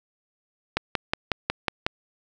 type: click train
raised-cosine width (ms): 0.3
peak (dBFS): -6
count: 7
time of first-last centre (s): 0.77-1.865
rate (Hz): 5.48
effects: none